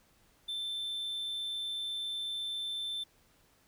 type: tone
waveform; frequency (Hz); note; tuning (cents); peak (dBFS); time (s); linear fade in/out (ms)
triangle; 3546; A7; +13; -33; 0.48-3.04; 10
effects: pink hiss -67 dBFS RMS until 3.67 s